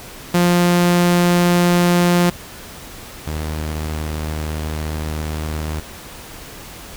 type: tone pair in turn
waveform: sawtooth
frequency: 175.5 / 77.35 Hz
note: F3 / D#2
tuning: +9 / -10 cents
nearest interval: octave + major second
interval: 1419 cents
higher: first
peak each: -8 / -18 dBFS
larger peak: first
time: 0.34-2.3 / 3.27-5.8 s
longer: second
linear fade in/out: 5 ms
effects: pink hiss -36 dBFS RMS until 6.96 s